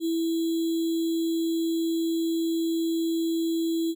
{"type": "tone with sample-and-hold", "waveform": "sine", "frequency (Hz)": 329.6, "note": "E4", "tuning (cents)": 0, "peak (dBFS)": -23, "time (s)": [0, 3.95], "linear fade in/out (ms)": 50, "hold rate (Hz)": 3675, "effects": []}